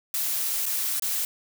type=noise with dropouts; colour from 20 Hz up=blue; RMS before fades=-27 dBFS; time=0.14-1.25 s; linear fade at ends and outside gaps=1 ms; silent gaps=0.656-0.663 / 0.997-1.022 s; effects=none